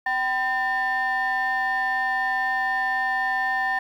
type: tone cluster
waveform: sine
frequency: 770 / 1007 / 1801 Hz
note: G5 / B5 / A6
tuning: -31 / +33 / +40 cents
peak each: -24 / -31 / -22 dBFS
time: 0.06-3.79 s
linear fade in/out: 5 ms
effects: tanh soft clip ceiling -17 dBFS + 9-bit